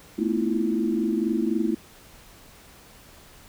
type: tone cluster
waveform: sine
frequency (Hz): 220.1 / 243.2 / 264.2 / 321.2 / 345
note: A3 / B3 / C4 / E4 / F4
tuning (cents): +1 / -26 / +17 / -45 / -21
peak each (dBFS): -26 / -30 / -35 / -26 / -28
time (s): 0.18-1.75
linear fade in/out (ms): 10
effects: pink hiss -50 dBFS RMS until 3.48 s